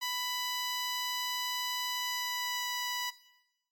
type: tone with pitch glide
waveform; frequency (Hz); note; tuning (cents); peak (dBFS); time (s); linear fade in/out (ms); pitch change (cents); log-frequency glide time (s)
10% pulse; 992 to 985.1; B5 to B5; +7 to -5; -24; 0.01-3.11; 20; -12; 1.89-2.69
effects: noise-tail reverb RT60 0.9 s tail -17 dB re dry + MP3 96 kbps